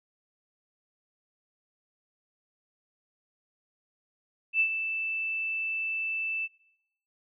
sine tone with ADSR envelope, 2645 Hz, E7, 5 cents sharp, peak -20 dBFS, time 4.53-6.48 s, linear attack 70 ms, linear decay 82 ms, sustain -9 dB, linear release 35 ms, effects noise-tail reverb RT60 0.7 s tail -19 dB re dry

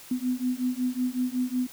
sine beating tone pair, 248.8 / 254.2 Hz, B3 / C4, +13 / -50 cents, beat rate 5.4 Hz, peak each -28 dBFS, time 0.11-1.67 s, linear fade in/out 5 ms, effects white hiss -47 dBFS RMS until 1.72 s

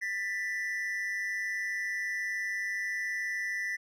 triangle tone pair together, 1776.7 / 1975.5 Hz, A6 / B6, +16 / 0 cents, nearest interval major second, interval 184 cents, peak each -34 / -31 dBFS, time 0.01-3.77 s, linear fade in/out 20 ms, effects none

